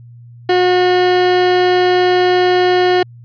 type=tone; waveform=30% pulse; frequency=362.3 Hz; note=F#4; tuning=36 cents flat; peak=-7 dBFS; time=0.49-3.03 s; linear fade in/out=5 ms; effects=added 119 Hz sine -35 dBFS peak until 3.24 s + resampled to 11025 Hz